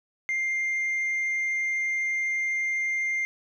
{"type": "tone with tanh clipping", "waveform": "sine", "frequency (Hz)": 2104, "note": "C7", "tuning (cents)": 9, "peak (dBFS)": -25, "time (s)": [0.29, 3.25], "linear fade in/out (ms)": 0, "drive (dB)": 1, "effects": []}